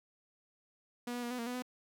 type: tone with pitch steps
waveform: sawtooth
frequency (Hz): 242.3 / 243.8 / 238.8 / 249.6 / 232.4 / 247.2 / 250.8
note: B3 / B3 / A#3 / B3 / A#3 / B3 / B3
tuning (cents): -33 / -22 / +42 / +19 / -5 / +2 / +27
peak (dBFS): -33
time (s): 1.07-1.623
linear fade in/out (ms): 5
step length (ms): 79
effects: none